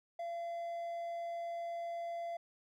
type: tone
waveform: triangle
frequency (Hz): 682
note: F5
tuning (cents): -41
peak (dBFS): -36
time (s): 0.19-2.37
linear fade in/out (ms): 5
effects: none